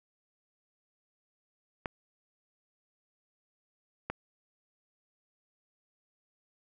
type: clicks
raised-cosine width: 0.5 ms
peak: -18 dBFS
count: 2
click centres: 1.858 / 4.1 s
effects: none